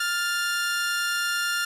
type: tone pair together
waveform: sawtooth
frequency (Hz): 1402.2 / 1760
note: F6 / A6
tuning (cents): +7 / 0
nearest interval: major third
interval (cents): 393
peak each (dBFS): -21 / -28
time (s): 0-1.65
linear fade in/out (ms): 5
effects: resampled to 32000 Hz + 8-bit